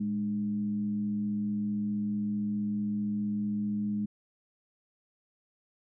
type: tone with frequency modulation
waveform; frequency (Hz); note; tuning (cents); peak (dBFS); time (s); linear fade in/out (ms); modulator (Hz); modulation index
sine; 207.7; G#3; 0; -28; 0-4.06; 10; 95.4; 0.35
effects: none